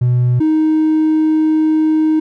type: tone pair in turn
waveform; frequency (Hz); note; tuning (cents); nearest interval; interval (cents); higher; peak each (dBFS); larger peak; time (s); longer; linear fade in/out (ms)
triangle; 123.47 / 312.7; B2 / D#4; 0 / +9; octave + major third; 1609; second; -7; neither; 0.01-0.4 / 0.4-2.2; second; 10
effects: tanh soft clip ceiling -5 dBFS